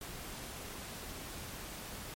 pink noise, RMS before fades -45 dBFS, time 0.01-2.14 s, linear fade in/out 2 ms, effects MP3 64 kbps

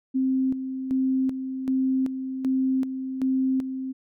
sine tone with tremolo, 262.5 Hz, C4, 6 cents sharp, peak -20 dBFS, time 0.14-3.93 s, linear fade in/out 20 ms, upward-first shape square, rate 1.3 Hz, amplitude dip 60%, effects none

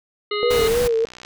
harmonic tone, 416.1 Hz, G#4, 3 cents sharp, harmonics 1 / 3 / 5 / 7 / 9 / 10, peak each -23 / -28 / -30 / -31 / -33 / -33 dBFS, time 0.31-0.68 s, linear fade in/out 5 ms
sine tone with vibrato, 468.3 Hz, A#4, 8 cents sharp, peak -16 dBFS, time 0.43-1.05 s, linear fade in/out 0 ms, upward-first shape sine, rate 3.2 Hz, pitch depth 77 cents each way
pink noise, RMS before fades -26 dBFS, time 0.5-0.88 s, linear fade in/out 10 ms
click train, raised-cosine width 0.2 ms, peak -21 dBFS, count 41, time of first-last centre 0.6-1.249 s, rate 61.6 Hz
effects none

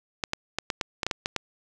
clicks, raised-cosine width 0.2 ms, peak -9 dBFS, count 10, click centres 0.238 / 0.334 / 0.586 / 0.702 / 0.812 / 1.032 / 1.066 / 1.112 / 1.259 / 1.363 s, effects none

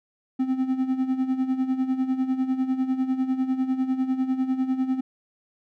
triangle tone with tremolo, 260.4 Hz, C4, 8 cents flat, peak -17 dBFS, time 0.39-5.01 s, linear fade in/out 10 ms, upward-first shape sine, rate 10 Hz, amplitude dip 70%, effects none

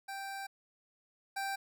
25% pulse tone pair in turn, 784 / 784 Hz, G5 / G5, 0 / 0 cents, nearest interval unison, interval 0 cents, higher neither, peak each -36 / -31 dBFS, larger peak second, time 0.08-0.47 / 1.36-1.56 s, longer first, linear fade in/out 10 ms, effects none

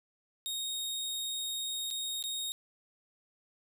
sawtooth tone with dropouts, 3729 Hz, A#7, in tune, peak -31 dBFS, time 0.46-2.52 s, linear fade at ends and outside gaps 0 ms, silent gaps 1.904-1.91 / 2.226-2.239 s, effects none

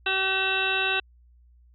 harmonic tone, 382 Hz, G4, 45 cents flat, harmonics 1 / 2 / 3 / 4 / 5 / 7 / 8 / 9 / 10, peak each -33 / -33 / -36 / -28 / -38 / -26 / -37 / -37 / -32 dBFS, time 0.06-1 s, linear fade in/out 5 ms, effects added 60 Hz sine -53 dBFS peak until 1.74 s

